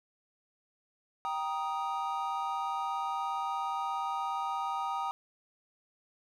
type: chord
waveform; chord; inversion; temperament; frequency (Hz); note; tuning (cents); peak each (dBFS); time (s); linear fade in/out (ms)
triangle; Eb major; first; equal with one note detuned; 784 / 941 / 1244.5; G5 / Bb5 / Eb6; 0 / +16 / 0; -34; 1.25-5.11; 0
effects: none